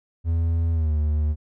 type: tone with pitch glide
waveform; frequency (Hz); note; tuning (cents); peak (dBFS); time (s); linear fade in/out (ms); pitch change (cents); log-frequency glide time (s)
triangle; 83 to 75.67; E2 to D#2; +12 to -48; -17; 0.24-1.36; 50; -160; 0.72-0.94
effects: none